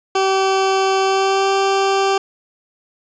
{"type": "tone with pitch glide", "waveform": "20% pulse", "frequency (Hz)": [384.7, 390.1], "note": ["G4", "G4"], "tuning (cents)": [-33, -8], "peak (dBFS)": -9, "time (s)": [0.15, 2.18], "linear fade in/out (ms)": 5, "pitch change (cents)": 25, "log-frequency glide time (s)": [1.02, 1.51], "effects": ["resampled to 16000 Hz", "7-bit"]}